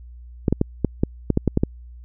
clicks, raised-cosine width 3 ms, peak -4 dBFS, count 10, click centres 0.482 / 0.526 / 0.614 / 0.847 / 1.035 / 1.303 / 1.374 / 1.477 / 1.574 / 1.635 s, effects added 60 Hz sine -38 dBFS peak until 2.04 s

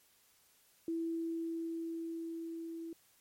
sine tone with level ramp, 330.4 Hz, E4, 4 cents sharp, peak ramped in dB -33 to -41 dBFS, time 0.88-2.93 s, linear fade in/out 2 ms, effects white hiss -68 dBFS RMS until 3.2 s + MP3 64 kbps

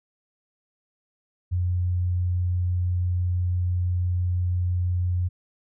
sine tone, 89.4 Hz, F2, 41 cents sharp, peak -21 dBFS, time 1.51-5.29 s, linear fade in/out 20 ms, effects none

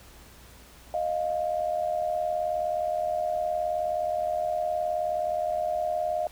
sine tone pair together, 622.3 / 701.5 Hz, D#5 / F5, 0 / +8 cents, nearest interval major second, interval 208 cents, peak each -28 dBFS, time 0.94-6.27 s, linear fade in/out 2 ms, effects added 60 Hz sine -53 dBFS peak until 6.31 s + pink hiss -52 dBFS RMS until 6.31 s

